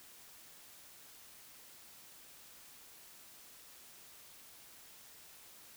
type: silence
effects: white hiss -57 dBFS RMS until 5.76 s